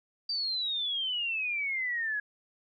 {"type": "exponential sweep", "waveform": "sine", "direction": "down", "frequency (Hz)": [4699, 1661.2], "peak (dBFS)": -29, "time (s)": [0.29, 2.2], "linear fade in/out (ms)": 5, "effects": []}